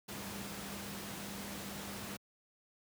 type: tone in noise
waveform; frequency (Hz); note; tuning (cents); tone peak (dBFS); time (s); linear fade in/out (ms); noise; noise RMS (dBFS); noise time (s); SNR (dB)
sine; 199.7; G3; +32; -47; 0.08-2.17; 10; pink; -44; 0.08-2.17; -6
effects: high-pass 100 Hz 12 dB/octave